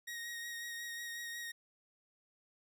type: tone with vibrato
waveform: sawtooth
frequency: 1877 Hz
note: A#6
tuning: 11 cents sharp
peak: -38 dBFS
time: 0.07-1.52 s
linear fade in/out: 10 ms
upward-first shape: sine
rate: 5.5 Hz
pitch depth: 18 cents each way
effects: none